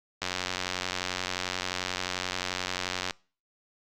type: click train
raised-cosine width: 0.2 ms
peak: -12 dBFS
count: 265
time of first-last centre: 0.22-3.108 s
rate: 91.4 Hz
effects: noise-tail reverb RT60 0.4 s tail -25 dB re dry + Opus 48 kbps